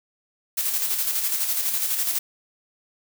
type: noise with tremolo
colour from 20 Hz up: blue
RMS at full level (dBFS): -23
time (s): 0.57-2.19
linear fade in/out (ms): 10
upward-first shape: square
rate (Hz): 12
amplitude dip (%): 40
effects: none